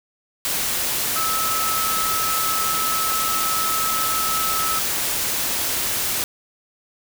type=tone in noise; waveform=sine; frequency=1300 Hz; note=E6; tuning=24 cents flat; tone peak=-23 dBFS; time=1.16-4.79 s; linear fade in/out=0 ms; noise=white; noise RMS=-23 dBFS; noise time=0.45-6.24 s; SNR=-3 dB; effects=none